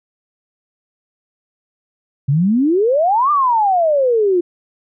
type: exponential two-way sweep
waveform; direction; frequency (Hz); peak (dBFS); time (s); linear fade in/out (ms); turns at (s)
sine; up then down; 130.81 to 1211 to 341.3; -11; 2.28-4.41; 10; 3.31
effects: none